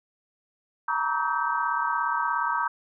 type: tone cluster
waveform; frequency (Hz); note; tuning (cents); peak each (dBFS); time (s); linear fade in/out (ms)
sine; 926 / 963 / 1140 / 1279 / 1556; A#5 / B5 / C#6 / D#6 / G6; -12 / -44 / +48 / +47 / -13; -30; 0.88-2.68; 5
effects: none